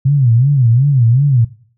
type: tone with vibrato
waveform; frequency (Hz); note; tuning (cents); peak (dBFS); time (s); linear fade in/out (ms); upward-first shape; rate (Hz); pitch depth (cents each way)
sine; 128.5; C3; -31; -7; 0.05-1.45; 10; sine; 2.7; 210
effects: noise-tail reverb RT60 0.5 s tail -18 dB re dry